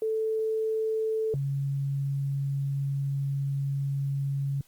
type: tone pair in turn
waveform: sine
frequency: 440 / 138.86 Hz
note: A4 / C#3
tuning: 0 / +3 cents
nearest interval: octave + minor sixth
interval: 1997 cents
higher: first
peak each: -25 / -26 dBFS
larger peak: first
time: 0.02-1.34 / 1.34-4.61 s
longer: second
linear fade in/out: 2 ms
effects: white hiss -62 dBFS RMS until 4.67 s + Opus 32 kbps